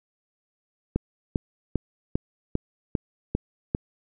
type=click train; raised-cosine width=3 ms; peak=-10 dBFS; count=8; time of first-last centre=0.96-3.749 s; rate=2.51 Hz; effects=none